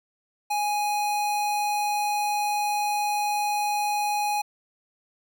square tone, 830.6 Hz, G#5, in tune, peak -24 dBFS, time 0.5-4.42 s, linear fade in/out 10 ms, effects none

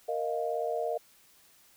sine chord, Bb suspended fourth, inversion none, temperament just, 466.2 / 621.6 / 699.2 Hz, Bb4 / Eb5 / F5, 0 / -2 / +2 cents, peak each -33 / -33 / -34 dBFS, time 0.08-0.98 s, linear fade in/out 10 ms, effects white hiss -61 dBFS RMS until 1.76 s

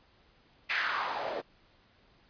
white noise with band-pass filter sweep, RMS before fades -33 dBFS, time 0.69-1.42 s, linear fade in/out 20 ms, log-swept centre 2100 to 480 Hz, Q 3.2, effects pink hiss -64 dBFS RMS until 2.29 s + resampled to 11025 Hz

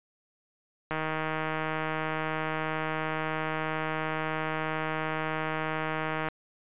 click train, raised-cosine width 0.5 ms, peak -16 dBFS, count 845, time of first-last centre 0.91-6.286 s, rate 157 Hz, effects resampled to 8000 Hz

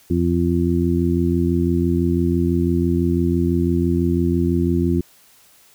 harmonic tone, 86 Hz, F2, 26 cents flat, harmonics 1 / 2 / 3 / 4, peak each -21 / -21 / -21 / -21 dBFS, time 0.1-5.01 s, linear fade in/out 5 ms, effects white hiss -52 dBFS RMS until 5.74 s

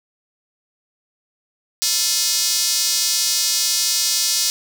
square tone with high-pass filter, 194.1 Hz, G3, 17 cents flat, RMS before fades -19 dBFS, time 1.82-4.5 s, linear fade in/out 0 ms, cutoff 5100 Hz, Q 2, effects none

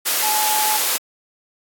sine tone in noise, 855 Hz, A5, 50 cents flat, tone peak -20 dBFS, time 0.22-0.78 s, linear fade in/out 20 ms, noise white, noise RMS -19 dBFS, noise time 0.05-0.98 s, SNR -4 dB, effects high-pass 400 Hz 12 dB/octave + AAC 64 kbps

